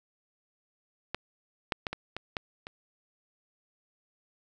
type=clicks; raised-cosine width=0.3 ms; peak=-15 / -11 / -15 / -18 / -19 / -15 / -24 dBFS; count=7; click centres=1.146 / 1.722 / 1.868 / 1.93 / 2.166 / 2.368 / 2.669 s; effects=none